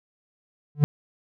triangle tone with exponential growth, 146.83 Hz, D3, in tune, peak -8 dBFS, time 0.75-0.84 s, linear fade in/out 0 ms, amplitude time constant 18 ms, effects none

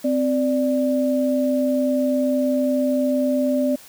sine tone pair together, 259.2 / 588 Hz, C4 / D5, -16 / +2 cents, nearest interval octave + major second, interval 1418 cents, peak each -19 / -21 dBFS, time 0.04-3.76 s, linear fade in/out 10 ms, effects white hiss -45 dBFS RMS until 3.88 s

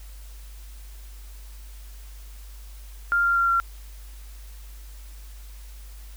sine tone with pitch steps, 1396.9 / 1388.1 / 1379.3 / 1370.5 Hz, F6 / F6 / F6 / F6, 0 / -11 / -22 / -33 cents, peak -18 dBFS, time 3.12-3.6 s, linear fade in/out 0 ms, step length 120 ms, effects added 50 Hz sine -39 dBFS peak until 6.16 s + white hiss -52 dBFS RMS until 6.16 s

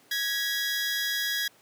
20% pulse tone pair together, 1661.2 / 1930.1 Hz, G#6 / B6, 0 / -40 cents, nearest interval minor third, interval 260 cents, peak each -23 / -28 dBFS, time 0.11-1.48 s, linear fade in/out 5 ms, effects pink hiss -59 dBFS RMS until 1.61 s + high-pass 200 Hz 12 dB/octave

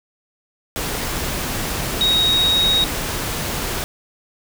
sine tone in noise, 3778 Hz, A#7, 22 cents sharp, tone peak -14 dBFS, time 2.01-2.84 s, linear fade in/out 0 ms, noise pink, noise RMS -24 dBFS, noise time 0.76-3.84 s, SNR +7 dB, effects none

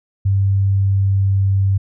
sine tone with pitch glide, 98 to 97.44 Hz, G2 to G2, 0 to -10 cents, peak -12 dBFS, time 0.25-1.78 s, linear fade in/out 10 ms, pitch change -10 cents, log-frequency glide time 0.67-1.53 s, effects none

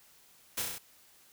white noise with echo, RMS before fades -33 dBFS, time 0.57-0.62 s, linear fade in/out 10 ms, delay 33 ms, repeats 5, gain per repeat -2 dB, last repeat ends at 0.785 s, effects white hiss -61 dBFS RMS until 1.32 s

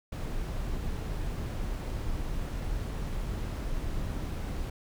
brown noise, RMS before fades -33 dBFS, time 0.12-4.7 s, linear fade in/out 5 ms, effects none

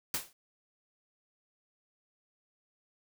white noise with exponential decay, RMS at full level -29 dBFS, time 0.14-0.33 s, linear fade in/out 2 ms, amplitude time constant 40 ms, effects none

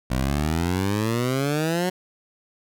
15% pulse exponential sweep, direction up, 61.74 to 185.6 Hz, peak -15 dBFS, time 0.1-1.9 s, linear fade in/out 10 ms, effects none

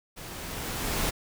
pink noise with level ramp, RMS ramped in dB -42 to -27 dBFS, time 0.16-1.11 s, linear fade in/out 20 ms, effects none

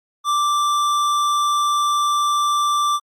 sine tone with tanh clipping, 1174.7 Hz, D6, in tune, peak -18 dBFS, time 0.24-3 s, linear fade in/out 50 ms, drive 16 dB, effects Opus 48 kbps

